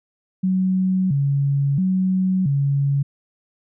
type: tone with vibrato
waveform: sine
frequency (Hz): 161.8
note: E3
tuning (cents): -32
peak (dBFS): -16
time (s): 0.43-3.03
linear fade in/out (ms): 10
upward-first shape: square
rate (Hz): 0.74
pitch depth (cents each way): 250
effects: none